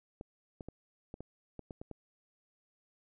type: clicks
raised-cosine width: 2 ms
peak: -30 dBFS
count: 9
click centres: 0.211 / 0.608 / 0.686 / 1.141 / 1.206 / 1.593 / 1.708 / 1.815 / 1.913 s
effects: none